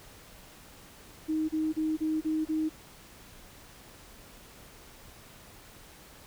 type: tone bursts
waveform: sine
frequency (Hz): 313.1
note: D#4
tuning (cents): +11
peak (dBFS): -26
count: 6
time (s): 1.28-2.695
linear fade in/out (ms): 20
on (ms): 210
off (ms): 31
effects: pink hiss -52 dBFS RMS until 6.26 s